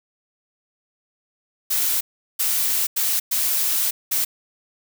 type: noise bursts at uneven times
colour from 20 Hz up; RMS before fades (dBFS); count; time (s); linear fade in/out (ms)
blue; -21; 5; 1.7-2.01 / 2.39-2.87 / 2.96-3.2 / 3.31-3.91 / 4.11-4.25; 10
effects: none